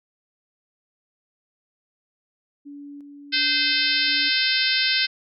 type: tone with tremolo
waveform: sine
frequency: 286.2 Hz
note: D4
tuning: 45 cents flat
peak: -36 dBFS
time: 2.65-4.3 s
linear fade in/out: 20 ms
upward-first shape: square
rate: 1.4 Hz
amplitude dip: 35%
type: harmonic tone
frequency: 517 Hz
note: C5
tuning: 21 cents flat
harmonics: 3 / 4 / 5 / 6 / 7 / 8 / 9 / 10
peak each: -27 / -27 / -27 / -27 / -27 / -27 / -27 / -27 dBFS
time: 3.32-5.07 s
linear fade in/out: 20 ms
effects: none

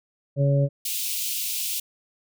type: harmonic tone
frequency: 140.4 Hz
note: C#3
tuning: 22 cents sharp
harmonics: 1 / 2 / 3 / 4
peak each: -18 / -32 / -33 / -25 dBFS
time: 0.36-0.69 s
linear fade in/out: 50 ms
type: high-pass noise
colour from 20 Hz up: white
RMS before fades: -28 dBFS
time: 0.85-1.8 s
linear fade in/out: 5 ms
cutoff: 2500 Hz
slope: 48 dB/octave
effects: none

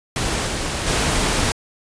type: noise with level steps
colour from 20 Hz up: pink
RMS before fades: -22 / -24 / -19 dBFS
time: 0.16-1.52 s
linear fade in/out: 2 ms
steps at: 0.46 / 0.86 s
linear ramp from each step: 20 ms
effects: resampled to 22050 Hz

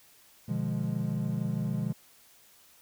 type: chord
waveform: triangle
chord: B diminished seventh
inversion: none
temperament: equal with one note detuned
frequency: 123.47 / 150.09 / 174.61 / 207.7 Hz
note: B2 / D3 / F3 / Ab3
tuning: 0 / +38 / 0 / 0 cents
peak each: -32 dBFS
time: 0.48-1.93 s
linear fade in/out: 10 ms
effects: white hiss -59 dBFS RMS until 2.81 s

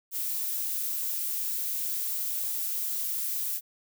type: noise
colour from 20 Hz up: violet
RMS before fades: -31 dBFS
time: 0.11-3.61 s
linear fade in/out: 50 ms
effects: none

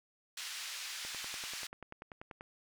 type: band-pass noise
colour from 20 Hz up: white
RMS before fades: -43 dBFS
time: 0.37-1.67 s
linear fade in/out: 5 ms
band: 1600 to 5600 Hz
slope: 12 dB/octave
type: click train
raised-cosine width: 0.5 ms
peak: -31 dBFS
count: 15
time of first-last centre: 1.05-2.409 s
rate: 10.3 Hz
effects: none

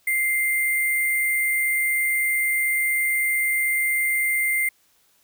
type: tone with sample-and-hold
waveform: sine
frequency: 2093 Hz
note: C7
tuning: in tune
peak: -19 dBFS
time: 0.07-4.69 s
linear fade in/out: 5 ms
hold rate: 11025 Hz
effects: white hiss -62 dBFS RMS until 5.23 s

